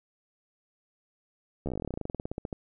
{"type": "slowing click train", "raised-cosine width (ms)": 2, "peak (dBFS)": -20, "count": 25, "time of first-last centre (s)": [1.66, 2.528], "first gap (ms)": 13, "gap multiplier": 1.08, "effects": []}